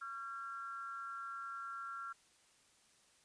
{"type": "tone with amplitude modulation", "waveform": "sine", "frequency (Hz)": 1369, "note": "F6", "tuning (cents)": -35, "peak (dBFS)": -39, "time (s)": [0.01, 2.13], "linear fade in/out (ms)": 10, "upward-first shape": "sine", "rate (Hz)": 251, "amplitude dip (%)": 75, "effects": ["white hiss -69 dBFS RMS until 3.24 s", "resampled to 22050 Hz"]}